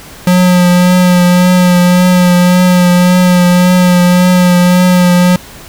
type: tone with vibrato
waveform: square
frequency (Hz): 179.5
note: F3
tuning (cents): +48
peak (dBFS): -5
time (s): 0.27-5.36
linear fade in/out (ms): 2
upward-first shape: triangle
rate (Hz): 1.8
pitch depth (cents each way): 23
effects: pink hiss -32 dBFS RMS until 5.68 s